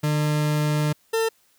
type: tone pair in turn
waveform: 40% pulse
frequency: 150.3 / 450.4 Hz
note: D3 / A4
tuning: +40 / +40 cents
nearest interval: octave + perfect fifth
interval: 1900 cents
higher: second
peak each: -19 dBFS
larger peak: neither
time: 0.03-0.93 / 1.13-1.29 s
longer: first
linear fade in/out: 10 ms
effects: white hiss -62 dBFS RMS until 1.58 s